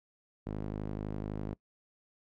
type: tone with band-pass filter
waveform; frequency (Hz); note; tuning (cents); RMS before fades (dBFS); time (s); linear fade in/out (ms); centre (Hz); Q
sawtooth; 51.9; G#1; 0; -38; 0.46-1.54; 10; 260; 0.75
effects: noise-tail reverb RT60 0.1 s tail -22 dB re dry